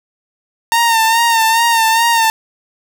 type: tone with vibrato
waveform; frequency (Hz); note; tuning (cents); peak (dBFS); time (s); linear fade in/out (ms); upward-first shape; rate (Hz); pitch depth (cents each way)
sawtooth; 913; A#5; -36; -6; 0.72-2.3; 0; sine; 2.4; 46
effects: none